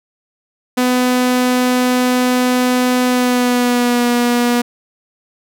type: tone with pitch glide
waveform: sawtooth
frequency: 250.4 to 241.3 Hz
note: B3 to B3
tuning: +24 to -40 cents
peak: -8 dBFS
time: 0.77-4.62 s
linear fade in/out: 10 ms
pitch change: -64 cents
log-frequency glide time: 3.05-4.07 s
effects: none